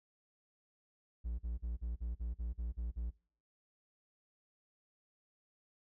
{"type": "tone bursts", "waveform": "triangle", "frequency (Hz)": 58.27, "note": "A#1", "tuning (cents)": 0, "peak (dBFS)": -34, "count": 10, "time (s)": [1.24, 3.109], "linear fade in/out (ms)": 20, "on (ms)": 150, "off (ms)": 41, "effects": ["noise-tail reverb RT60 0.5 s tail -25 dB re dry"]}